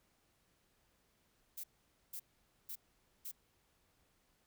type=noise bursts; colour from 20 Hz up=violet; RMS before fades=-45 dBFS; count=4; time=1.57-3.316 s; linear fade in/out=10 ms; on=69 ms; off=490 ms; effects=pink hiss -75 dBFS RMS until 4.46 s